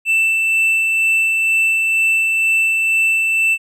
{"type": "tone with tremolo", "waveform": "triangle", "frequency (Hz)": 2660, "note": "E7", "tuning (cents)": 15, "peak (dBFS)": -10, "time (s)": [0.05, 3.58], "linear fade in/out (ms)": 50, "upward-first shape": "sine", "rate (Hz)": 2.1, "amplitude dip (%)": 25, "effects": []}